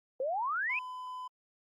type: exponential sweep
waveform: sine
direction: up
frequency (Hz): 502 to 2623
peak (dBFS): -30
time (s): 0.2-0.79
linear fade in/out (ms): 2
type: tone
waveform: triangle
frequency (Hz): 1009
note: B5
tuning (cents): +37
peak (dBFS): -37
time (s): 0.69-1.28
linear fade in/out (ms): 10
effects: Opus 48 kbps